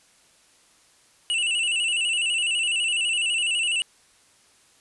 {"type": "tone with vibrato", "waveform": "square", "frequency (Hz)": 2794, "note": "F7", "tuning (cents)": 0, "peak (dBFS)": -22, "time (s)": [1.3, 3.82], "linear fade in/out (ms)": 0, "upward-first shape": "square", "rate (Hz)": 12, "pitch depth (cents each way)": 68, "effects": ["white hiss -58 dBFS RMS until 4.8 s", "resampled to 24000 Hz"]}